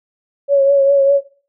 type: tone with vibrato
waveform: sine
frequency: 555 Hz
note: C#5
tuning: 2 cents sharp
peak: -8 dBFS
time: 0.48-1.21 s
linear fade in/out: 50 ms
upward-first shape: triangle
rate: 5 Hz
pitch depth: 36 cents each way
effects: noise-tail reverb RT60 0.4 s tail -17 dB re dry